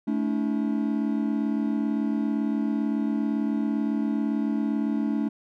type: tone cluster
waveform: triangle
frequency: 217.8 / 285.1 / 323 Hz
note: A3 / C#4 / E4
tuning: -17 / +49 / -35 cents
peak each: -24 / -25 / -31 dBFS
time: 0.07-5.29 s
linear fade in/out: 10 ms
effects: none